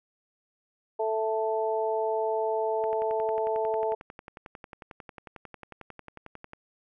harmonic tone, 220 Hz, A3, in tune, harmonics 2 / 3 / 4, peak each -28 / -30 / -31 dBFS, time 0.99-3.95 s, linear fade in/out 10 ms
click train, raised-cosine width 0.5 ms, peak -27 dBFS, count 42, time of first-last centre 2.84-6.534 s, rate 11.1 Hz
effects none

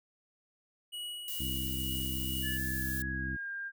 square tone with tremolo, 2916 Hz, F#7, 26 cents flat, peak -38 dBFS, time 0.92-2.58 s, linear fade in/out 20 ms, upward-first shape sine, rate 2.2 Hz, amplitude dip 35%
violet noise, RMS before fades -39 dBFS, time 1.28-3.02 s, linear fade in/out 0 ms
harmonic tone, 65.41 Hz, C2, in tune, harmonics 1 / 2 / 3 / 4 / 5, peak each -38 / -41 / -43 / -44 / -45 dBFS, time 1.39-3.37 s, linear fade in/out 20 ms
sine tone with pitch glide, 1727 to 1602.1 Hz, A6 to G6, -33 to +37 cents, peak -36 dBFS, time 2.42-3.72 s, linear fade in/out 50 ms, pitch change -130 cents, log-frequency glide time 2.69-3.51 s
effects none

